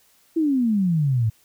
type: exponential sweep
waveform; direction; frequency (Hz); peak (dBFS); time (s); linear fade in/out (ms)
sine; down; 335.5 to 106.2; -17; 0.36-1.3; 10
effects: white hiss -59 dBFS RMS until 1.44 s